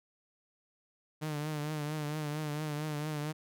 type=tone with vibrato; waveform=sawtooth; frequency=151 Hz; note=D3; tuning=48 cents sharp; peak=-30 dBFS; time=1.21-3.33 s; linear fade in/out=20 ms; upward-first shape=triangle; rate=4.4 Hz; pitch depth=62 cents each way; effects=none